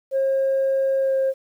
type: tone with pitch glide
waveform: sine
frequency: 538 to 533.7 Hz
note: C5 to C5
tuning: +48 to +34 cents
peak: -16 dBFS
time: 0.11-1.34 s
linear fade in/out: 50 ms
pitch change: -14 cents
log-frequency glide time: 1-1.16 s
effects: tanh soft clip ceiling -15 dBFS + 9-bit